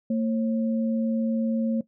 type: tone pair together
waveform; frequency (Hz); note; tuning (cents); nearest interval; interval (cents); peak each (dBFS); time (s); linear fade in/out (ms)
sine; 227 / 540; A#3 / C#5; -46 / -45; octave + minor third; 1501; -22 / -31; 0.1-1.81; 5
effects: noise-tail reverb RT60 0.1 s tail -17 dB re dry